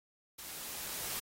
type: noise with level ramp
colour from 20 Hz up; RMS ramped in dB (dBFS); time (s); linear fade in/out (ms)
white; -46 to -38; 0.38-1.2; 10
effects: AAC 48 kbps